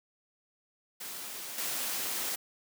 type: noise with level steps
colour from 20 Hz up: white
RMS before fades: -41 / -34 dBFS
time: 1-2.36 s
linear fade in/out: 10 ms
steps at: 1.58 s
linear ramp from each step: 2 ms
effects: high-pass 200 Hz 12 dB/octave